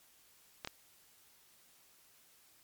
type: clicks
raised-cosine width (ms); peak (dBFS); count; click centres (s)
0.2; -22; 2; 0.648 / 0.674
effects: white hiss -65 dBFS RMS until 2.63 s + MP3 96 kbps